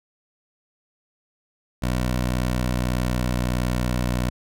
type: tone with pitch glide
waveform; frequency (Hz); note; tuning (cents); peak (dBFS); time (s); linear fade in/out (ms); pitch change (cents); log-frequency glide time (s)
15% pulse; 62 to 61.39; B1 to B1; +7 to -10; -15; 1.82-4.3; 10; -17; 2.21-3.67
effects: none